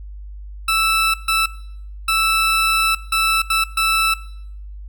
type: tone bursts at uneven times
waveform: 20% pulse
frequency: 1318 Hz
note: E6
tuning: 1 cent flat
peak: -10 dBFS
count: 6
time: 0.68-1.14 / 1.28-1.46 / 2.08-2.95 / 3.12-3.42 / 3.5-3.64 / 3.77-4.14 s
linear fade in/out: 5 ms
effects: noise-tail reverb RT60 0.7 s tail -20 dB re dry + added 50 Hz sine -31 dBFS peak until 4.88 s